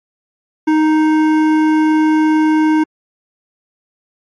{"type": "tone with hard clipping", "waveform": "triangle", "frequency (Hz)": 311.1, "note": "D#4", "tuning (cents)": 0, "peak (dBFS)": -11, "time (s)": [0.67, 2.84], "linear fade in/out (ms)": 10, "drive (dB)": 16, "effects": ["MP3 48 kbps"]}